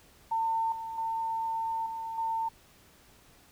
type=tone with level steps; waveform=sine; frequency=902 Hz; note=A5; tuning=43 cents sharp; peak=-26 / -35 / -29 / -34 / -28 dBFS; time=0.31-2.49 s; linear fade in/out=10 ms; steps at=0.72 / 0.98 / 1.86 / 2.18 s; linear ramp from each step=2 ms; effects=pink hiss -59 dBFS RMS until 3.51 s